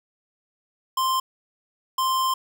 square tone bursts at uneven times, 1046.5 Hz, C6, in tune, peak -21 dBFS, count 2, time 0.97-1.2 / 1.98-2.34 s, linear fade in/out 5 ms, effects 10-bit

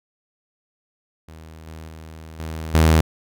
sawtooth tone with level steps, 79.8 Hz, D#2, 44 cents sharp, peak -35 / -31 / -33 / -24 / -8 dBFS, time 1.28-3.01 s, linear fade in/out 5 ms, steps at 1.67 / 1.88 / 2.39 / 2.74 s, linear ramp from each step 5 ms, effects none

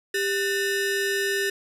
40% pulse ring-modulated tone, 1093 Hz, C#6, 25 cents flat, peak -19 dBFS, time 0.14-1.5 s, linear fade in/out 5 ms, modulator 697 Hz, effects resampled to 32000 Hz + 9-bit

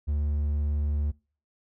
triangle tone, 73.5 Hz, D2, 2 cents sharp, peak -22 dBFS, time 0.07-1.12 s, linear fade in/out 20 ms, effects noise-tail reverb RT60 0.4 s tail -25 dB re dry

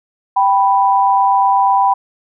sine tone pair together, 784 / 987.8 Hz, G5 / B5, 0 / 0 cents, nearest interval major third, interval 400 cents, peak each -12 dBFS, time 0.36-1.94 s, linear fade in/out 10 ms, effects none

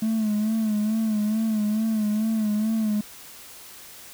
triangle tone with vibrato, 216.1 Hz, A3, 31 cents flat, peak -18 dBFS, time 0.02-3.01 s, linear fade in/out 5 ms, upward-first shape sine, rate 2.3 Hz, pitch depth 57 cents each way, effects tanh soft clip ceiling -15 dBFS + white hiss -44 dBFS RMS until 4.13 s

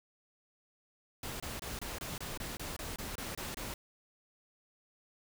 pink noise bursts, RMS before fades -41 dBFS, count 13, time 1.23-3.74 s, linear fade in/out 2 ms, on 170 ms, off 25 ms, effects none

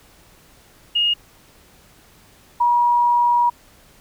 sine tone pair in turn, 2856 / 959.7 Hz, F7 / B5, +38 / -50 cents, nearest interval octave + perfect fifth, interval 1888 cents, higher first, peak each -15 / -13 dBFS, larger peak second, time 0.95-1.14 / 2.6-3.5 s, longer second, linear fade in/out 10 ms, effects pink hiss -51 dBFS RMS until 4 s

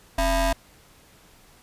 35% pulse ring-modulated tone, 314.6 Hz, D#4, 19 cents sharp, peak -15 dBFS, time 0.18-0.53 s, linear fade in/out 5 ms, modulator 358 Hz, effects pink hiss -54 dBFS RMS until 1.62 s + resampled to 32000 Hz

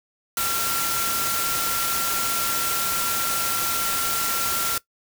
sine tone in noise, 1368 Hz, F6, 36 cents flat, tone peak -27 dBFS, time 0.37-4.78 s, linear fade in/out 2 ms, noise white, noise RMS -25 dBFS, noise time 0.37-4.78 s, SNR -5 dB, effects noise-tail reverb RT60 0.1 s tail -19 dB re dry

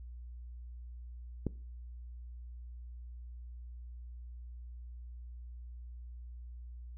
click, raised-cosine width 3 ms, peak -19 dBFS, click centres 1.467 s, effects noise-tail reverb RT60 0.4 s tail -21 dB re dry + added 60 Hz sine -44 dBFS peak until 6.97 s

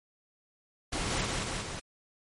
pink noise with echo, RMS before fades -32 dBFS, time 0.92-1.26 s, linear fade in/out 10 ms, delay 180 ms, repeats 3, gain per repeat -2 dB, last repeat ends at 1.8 s, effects low-pass 10000 Hz 12 dB/octave + MP3 48 kbps

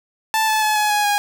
sawtooth tone with pitch steps, 880 / 867.9 / 855.9 / 844.2 / 832.5 / 821.1 Hz, A5 / A5 / A5 / G#5 / G#5 / G#5, 0 / -24 / -48 / +28 / +4 / -20 cents, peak -12 dBFS, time 0.34-1.18 s, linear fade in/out 0 ms, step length 140 ms, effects none

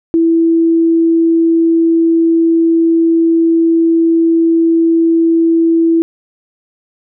sine tone, 330.4 Hz, E4, 4 cents sharp, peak -7 dBFS, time 0.14-6.02 s, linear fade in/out 0 ms, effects none

